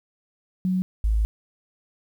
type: tone pair in turn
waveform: sine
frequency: 185 / 53.81 Hz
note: F#3 / A1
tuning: 0 / -38 cents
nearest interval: octave + major sixth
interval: 2138 cents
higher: first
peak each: -20 / -18 dBFS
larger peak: second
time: 0.65-0.82 / 1.04-1.25 s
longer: second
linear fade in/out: 0 ms
effects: 9-bit